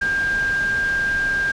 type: tone in noise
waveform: sine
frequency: 1600 Hz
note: G6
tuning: 35 cents sharp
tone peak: -18 dBFS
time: 0.01-1.52 s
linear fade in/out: 10 ms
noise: pink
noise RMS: -32 dBFS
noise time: 0.01-1.52 s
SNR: +11 dB
effects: low-pass 6000 Hz 12 dB/octave